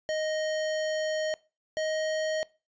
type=tone pair in turn; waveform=square; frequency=622.3 / 625.9 Hz; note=D#5 / D#5; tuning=0 / +10 cents; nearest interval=unison; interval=10 cents; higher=second; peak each=-28 dBFS; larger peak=neither; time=0.09-1.34 / 1.77-2.43 s; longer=first; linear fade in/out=0 ms; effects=noise-tail reverb RT60 0.3 s tail -22 dB re dry + resampled to 16000 Hz